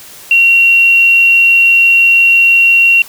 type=tone; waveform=sine; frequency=2743 Hz; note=F7; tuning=32 cents flat; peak=-4 dBFS; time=0.31-3.02 s; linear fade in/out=2 ms; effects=white hiss -34 dBFS RMS until 3.08 s